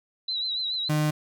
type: tone with vibrato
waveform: sine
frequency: 3958 Hz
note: B7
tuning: 3 cents sharp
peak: -26 dBFS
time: 0.28-0.89 s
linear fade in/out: 5 ms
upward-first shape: triangle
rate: 7 Hz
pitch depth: 71 cents each way
type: tone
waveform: 35% pulse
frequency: 152 Hz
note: D#3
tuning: 40 cents flat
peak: -20 dBFS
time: 0.89-1.11 s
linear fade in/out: 10 ms
effects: none